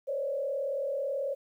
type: tone with frequency modulation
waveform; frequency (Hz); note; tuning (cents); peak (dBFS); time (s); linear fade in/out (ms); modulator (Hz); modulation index
sine; 554; C#5; -1; -29; 0.07-1.35; 20; 38.3; 1
effects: 11-bit